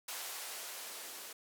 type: noise with band-pass filter sweep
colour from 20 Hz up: violet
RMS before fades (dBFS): -45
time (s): 0.08-1.33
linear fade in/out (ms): 5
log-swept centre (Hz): 670 to 340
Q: 1.1
effects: none